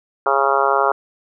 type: harmonic tone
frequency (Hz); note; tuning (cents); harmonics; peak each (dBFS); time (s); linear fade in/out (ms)
137.6; C#3; -12; 3 / 4 / 5 / 6 / 7 / 8 / 9 / 10; -22 / -22 / -22 / -22 / -22 / -22 / -22 / -22; 0.26-0.92; 2
effects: none